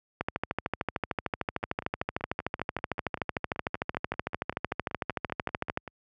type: two click trains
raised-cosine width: 0.5 ms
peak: -24 / -13 dBFS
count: 23 / 75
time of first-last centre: 1.63-5.877 / 0.21-5.774 s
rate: 5.18 / 13.3 Hz
effects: high-pass 60 Hz 12 dB/octave